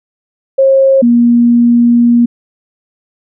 sine tone pair in turn, 538 / 237.8 Hz, C5 / A#3, +48 / +35 cents, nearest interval octave + major second, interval 1413 cents, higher first, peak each -4 dBFS, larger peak neither, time 0.58-1.02 / 1.02-2.26 s, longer second, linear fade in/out 10 ms, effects none

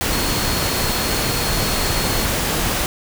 sine tone in noise, 4314 Hz, C#8, 48 cents flat, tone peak -28 dBFS, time 0.12-2.25 s, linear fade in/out 0 ms, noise pink, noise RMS -20 dBFS, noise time 0.01-2.86 s, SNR -11 dB, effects none

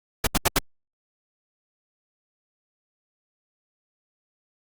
pink noise bursts, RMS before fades -19 dBFS, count 4, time 0.24-0.588 s, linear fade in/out 5 ms, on 30 ms, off 76 ms, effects Opus 48 kbps

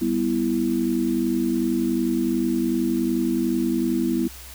sine chord, E minor, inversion first, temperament equal, 196 / 246.9 / 329.6 Hz, G3 / B3 / E4, 0 / 0 / 0 cents, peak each -27 / -23 / -23 dBFS, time 0.01-4.28 s, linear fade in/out 10 ms, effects added 64 Hz sine -42 dBFS peak until 4.54 s + white hiss -42 dBFS RMS until 4.54 s

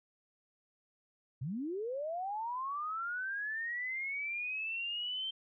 sine linear sweep, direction up, 113.8 to 3136 Hz, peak -35 dBFS, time 1.41-5.31 s, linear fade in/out 10 ms, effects none

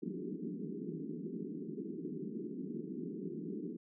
pink band-pass noise, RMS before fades -42 dBFS, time 0.02-3.77 s, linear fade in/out 10 ms, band 160 to 420 Hz, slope 96 dB/octave, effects none

